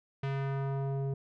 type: tone with low-pass filter sweep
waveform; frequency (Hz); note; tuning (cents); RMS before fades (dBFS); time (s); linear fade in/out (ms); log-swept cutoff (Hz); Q
square; 137.1; C#3; -19; -33; 0.23-1.14; 5; 2800 to 460; 1.1
effects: none